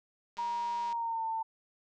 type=click train; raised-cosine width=0.2 ms; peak=-33 dBFS; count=114; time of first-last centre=0.37-0.927 s; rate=203 Hz
type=tone with pitch glide; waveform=sine; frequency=947 to 896.4 Hz; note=A#5 to A5; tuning=+27 to +32 cents; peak=-31 dBFS; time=0.38-1.43 s; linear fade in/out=10 ms; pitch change=-95 cents; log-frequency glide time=0.86-1.25 s
effects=none